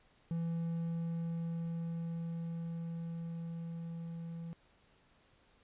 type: tone with level ramp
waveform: triangle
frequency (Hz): 166.9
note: E3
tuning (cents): +22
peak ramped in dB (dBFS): -31 to -39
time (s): 0.31-4.53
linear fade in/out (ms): 0
effects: pink hiss -68 dBFS RMS until 5.63 s + resampled to 8000 Hz